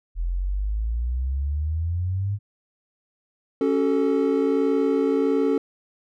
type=exponential sweep; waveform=sine; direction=up; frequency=41.2 to 103.83 Hz; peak=-22 dBFS; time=0.15-2.39 s; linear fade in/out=50 ms
type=chord; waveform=triangle; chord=F# minor; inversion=second; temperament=equal with one note detuned; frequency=277.2 / 378.6 / 440 Hz; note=C#4 / F#4 / A4; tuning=0 / +40 / 0 cents; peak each=-20 / -24 / -20 dBFS; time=3.61-5.58 s; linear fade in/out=2 ms
effects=none